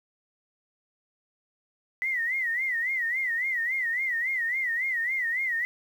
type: tone with vibrato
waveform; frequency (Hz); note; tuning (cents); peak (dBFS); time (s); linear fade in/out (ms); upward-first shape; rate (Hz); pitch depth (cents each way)
sine; 1975.5; B6; 0; -25; 2.02-5.65; 0; sine; 3.6; 140
effects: 9-bit